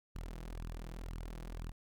sawtooth tone with flanger, 41.15 Hz, E1, 2 cents flat, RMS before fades -44 dBFS, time 0.15-1.72 s, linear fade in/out 10 ms, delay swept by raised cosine 0.67 to 6.17 ms, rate 2 Hz, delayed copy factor +0.7, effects none

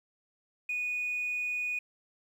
sine tone, 2475 Hz, D#7, 10 cents flat, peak -29 dBFS, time 0.69-1.79 s, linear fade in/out 5 ms, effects tanh soft clip ceiling -26 dBFS + 10-bit

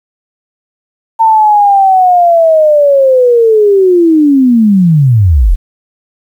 sine linear sweep, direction down, 905 to 33.72 Hz, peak -3 dBFS, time 1.19-5.56 s, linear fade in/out 20 ms, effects 7-bit

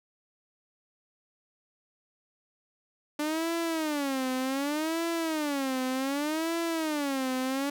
sawtooth tone with vibrato, 293.7 Hz, D4, in tune, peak -24 dBFS, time 3.19-7.7 s, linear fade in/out 5 ms, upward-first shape sine, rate 0.66 Hz, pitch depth 230 cents each way, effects none

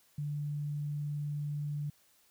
sine tone, 146.83 Hz, D3, in tune, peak -33 dBFS, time 0.18-1.9 s, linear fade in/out 5 ms, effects white hiss -67 dBFS RMS until 2.3 s

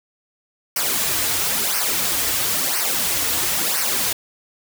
white noise with flanger, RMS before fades -21 dBFS, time 0.76-4.13 s, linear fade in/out 5 ms, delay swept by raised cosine 0.27 to 5.27 ms, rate 0.99 Hz, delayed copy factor -0.7, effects none

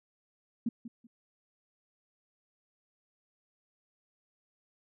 sine tone with echo, 233.1 Hz, A#3, in tune, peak -27 dBFS, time 0.66-0.69 s, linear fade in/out 5 ms, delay 190 ms, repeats 2, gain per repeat -13 dB, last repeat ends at 1.07 s, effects none

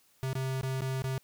square tone with dropouts, 132 Hz, C3, 16 cents sharp, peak -31 dBFS, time 0.23-1.18 s, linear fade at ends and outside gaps 0 ms, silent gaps 0.331-0.353 / 0.612-0.632 / 0.807-0.819 / 1.021-1.041 s, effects white hiss -66 dBFS RMS until 1.23 s

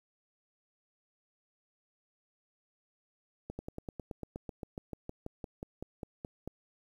slowing click train, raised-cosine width 2 ms, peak -26 dBFS, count 21, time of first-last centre 3.5-6.476 s, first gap 90 ms, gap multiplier 1.05, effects 10-bit

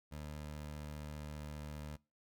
20% pulse tone, 74.9 Hz, D2, 35 cents sharp, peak -39 dBFS, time 0.11-1.97 s, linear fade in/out 20 ms, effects noise-tail reverb RT60 0.3 s tail -23 dB re dry

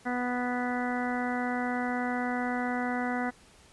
harmonic tone, 246.9 Hz, B3, in tune, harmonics 1 / 2 / 3 / 4 / 5 / 6 / 7 / 8, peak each -31 / -38 / -34 / -41 / -42 / -38 / -42 / -39 dBFS, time 0.05-3.31 s, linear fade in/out 20 ms, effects pink hiss -57 dBFS RMS until 3.72 s + resampled to 24000 Hz

